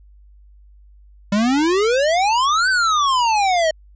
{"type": "exponential two-way sweep", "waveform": "square", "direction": "up then down", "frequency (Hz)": [196.1, 1562, 618], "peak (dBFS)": -15, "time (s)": [1.32, 3.71], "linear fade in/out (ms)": 5, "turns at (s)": 2.69, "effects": ["added 50 Hz sine -44 dBFS peak until 3.95 s", "resampled to 16000 Hz"]}